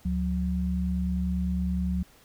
sine tone pair together, 72.2 / 181.93 Hz, D2 / F#3, -29 / -29 cents, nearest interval octave + major third, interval 1600 cents, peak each -28 / -27 dBFS, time 0.05-2.03 s, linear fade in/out 5 ms, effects pink hiss -57 dBFS RMS until 2.24 s

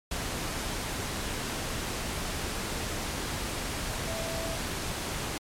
sine tone in noise, 659.3 Hz, E5, in tune, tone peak -36 dBFS, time 4.07-4.56 s, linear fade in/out 5 ms, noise pink, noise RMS -33 dBFS, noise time 0.11-5.38 s, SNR -6 dB, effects low-pass 11000 Hz 12 dB/octave + MP3 96 kbps

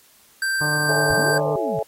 square tone, 1568 Hz, G6, in tune, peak -21 dBFS, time 0.42-1.38 s, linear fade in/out 2 ms
harmonic tone, 150 Hz, D3, 37 cents sharp, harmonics 1 / 2 / 3 / 4 / 5 / 6 / 7 / 8, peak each -26 / -33 / -36 / -34 / -38 / -34 / -35 / -38 dBFS, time 0.61-1.56 s, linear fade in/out 2 ms
sine chord, A major seventh, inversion none, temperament equal, 440 / 554.4 / 659.3 / 830.6 Hz, A4 / C#5 / E5 / G#5, 0 / 0 / 0 / 0 cents, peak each -26 / -28 / -26 / -29 dBFS, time 0.89-1.83 s, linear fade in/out 5 ms
sine linear two-way sweep, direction up then down, 43.49 to 598 to 126.1 Hz, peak -27 dBFS, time 1.1-1.79 s, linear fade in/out 0 ms, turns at 1.4 s
effects white hiss -54 dBFS RMS until 1.87 s + AAC 48 kbps

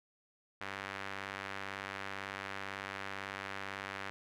sawtooth tone with band-pass filter, 98 Hz, G2, in tune, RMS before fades -43 dBFS, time 0.61-4.1 s, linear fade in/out 0 ms, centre 1800 Hz, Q 1.3, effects none

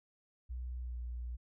sine tone with pitch glide, 61.74 to 60.05 Hz, B1 to B1, 0 to -48 cents, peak -38 dBFS, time 0.49-1.37 s, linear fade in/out 20 ms, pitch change -48 cents, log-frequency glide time 0.81-0.98 s, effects none

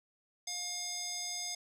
square tone with band-pass filter, 713 Hz, F5, 36 cents sharp, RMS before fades -39 dBFS, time 0.47-1.55 s, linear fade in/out 5 ms, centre 5900 Hz, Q 3.5, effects none

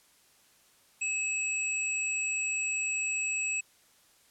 sine tone pair together, 2588 / 7755 Hz, E7 / B8, -32 / -33 cents, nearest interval octave + perfect fifth, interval 1899 cents, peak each -30 / -33 dBFS, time 1.01-3.61 s, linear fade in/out 10 ms, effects white hiss -63 dBFS RMS until 4.3 s + low-pass 12000 Hz 12 dB/octave

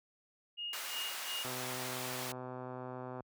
sine tone with tremolo, 2855 Hz, F7, 37 cents sharp, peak -37 dBFS, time 0.57-1.44 s, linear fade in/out 20 ms, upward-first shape sine, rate 2.8 Hz, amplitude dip 90%
pink high-pass noise, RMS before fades -42 dBFS, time 0.73-2.32 s, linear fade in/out 2 ms, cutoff 1000 Hz, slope 12 dB/octave
click train, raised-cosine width 1 ms, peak -30 dBFS, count 224, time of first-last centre 1.45-3.206 s, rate 127 Hz
effects high-pass 60 Hz 12 dB/octave

